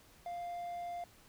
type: tone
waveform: triangle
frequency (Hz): 698.5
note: F5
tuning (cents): 0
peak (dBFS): -37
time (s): 0.26-1.04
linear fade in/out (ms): 2
effects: pink hiss -62 dBFS RMS until 1.28 s

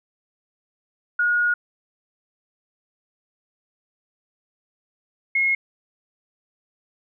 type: tone pair in turn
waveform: sine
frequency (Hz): 1442 / 2161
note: F#6 / C#7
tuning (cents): -45 / -45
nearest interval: perfect fifth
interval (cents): 700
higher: second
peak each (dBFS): -17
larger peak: neither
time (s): 1.19-1.54 / 5.35-5.55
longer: first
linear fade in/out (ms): 5
effects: none

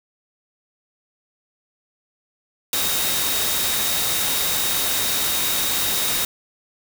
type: tone in noise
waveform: sine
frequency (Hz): 3746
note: A#7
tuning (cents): +8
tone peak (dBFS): -28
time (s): 2.73-6.25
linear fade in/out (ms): 2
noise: white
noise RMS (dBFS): -22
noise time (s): 2.73-6.25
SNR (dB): -9
effects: none

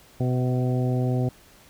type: harmonic tone with a mistuned harmonic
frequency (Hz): 126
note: B2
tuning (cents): +35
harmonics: 1 / 2 / 3 / 4 / 5 / 6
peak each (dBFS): -22 / -28 / -32 / -34 / -36 / -38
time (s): 0.2-1.29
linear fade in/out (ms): 5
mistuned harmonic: 5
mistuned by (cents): +30
effects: pink hiss -53 dBFS RMS until 1.69 s

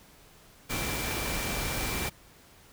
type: tone in noise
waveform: sine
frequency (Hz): 2349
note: D7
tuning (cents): 0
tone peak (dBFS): -39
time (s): 0.69-2.1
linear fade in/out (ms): 20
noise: pink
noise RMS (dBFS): -32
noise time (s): 0.69-2.1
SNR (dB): -10
effects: pink hiss -56 dBFS RMS until 2.72 s

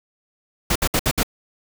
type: noise bursts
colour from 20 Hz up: pink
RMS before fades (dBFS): -19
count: 5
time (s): 0.7-1.232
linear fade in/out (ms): 5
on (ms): 56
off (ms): 63
effects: none

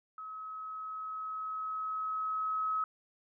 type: tone with level ramp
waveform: sine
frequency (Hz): 1281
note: E6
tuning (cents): -50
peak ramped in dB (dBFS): -41 to -29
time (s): 0.18-2.84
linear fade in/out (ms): 2
effects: none

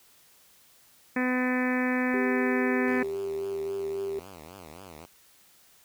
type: harmonic tone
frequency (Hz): 252.4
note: B3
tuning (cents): +38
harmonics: 1 / 2 / 3 / 4 / 5 / 6 / 7 / 8 / 9 / 10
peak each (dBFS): -26 / -33 / -38 / -38 / -41 / -40 / -32 / -38 / -38 / -44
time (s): 1.16-3.03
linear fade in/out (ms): 5
type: tone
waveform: sine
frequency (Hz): 394.1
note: G4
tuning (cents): +9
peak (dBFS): -29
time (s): 2.14-4.19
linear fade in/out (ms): 0
type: tone with vibrato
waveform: 5% pulse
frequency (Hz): 86.3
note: F2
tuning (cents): -20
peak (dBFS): -33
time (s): 2.87-5.06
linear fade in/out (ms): 10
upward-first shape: triangle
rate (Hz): 3.7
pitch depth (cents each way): 280
effects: white hiss -59 dBFS RMS until 5.84 s

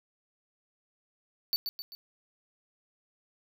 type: tone with echo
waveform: square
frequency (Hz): 4497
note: C#8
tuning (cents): +24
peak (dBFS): -26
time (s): 1.53-1.56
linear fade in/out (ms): 0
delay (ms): 130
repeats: 3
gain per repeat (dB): -6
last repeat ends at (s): 1.95
effects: none

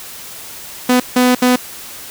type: tone bursts at uneven times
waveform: sawtooth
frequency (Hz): 249.9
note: B3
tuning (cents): +21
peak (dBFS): -5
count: 3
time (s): 0.89-1 / 1.16-1.35 / 1.42-1.56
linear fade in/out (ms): 5
effects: white hiss -32 dBFS RMS until 2.1 s

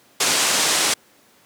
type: low-pass noise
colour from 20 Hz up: white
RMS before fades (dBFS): -19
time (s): 0.2-0.94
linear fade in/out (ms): 5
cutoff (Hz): 8800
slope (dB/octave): 24
effects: pink hiss -54 dBFS RMS until 1.45 s + high-pass 200 Hz 12 dB/octave

